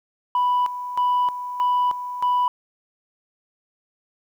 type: tone with tremolo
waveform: sine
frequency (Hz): 987.8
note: B5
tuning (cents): 0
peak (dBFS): -15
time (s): 0.35-2.48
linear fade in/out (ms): 2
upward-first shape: square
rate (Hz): 1.6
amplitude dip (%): 75
effects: tanh soft clip ceiling -15 dBFS + 9-bit